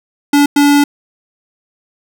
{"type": "tone bursts at uneven times", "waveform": "square", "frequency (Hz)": 287.6, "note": "D4", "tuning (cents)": -36, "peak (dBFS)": -7, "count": 2, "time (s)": [[0.33, 0.46], [0.56, 0.84]], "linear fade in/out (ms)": 5, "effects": []}